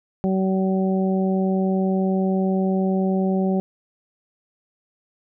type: harmonic tone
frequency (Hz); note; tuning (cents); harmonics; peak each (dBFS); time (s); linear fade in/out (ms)
189.8; F#3; +44; 1 / 2 / 3 / 4; -19 / -25 / -29 / -31; 0.24-3.6; 0
effects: none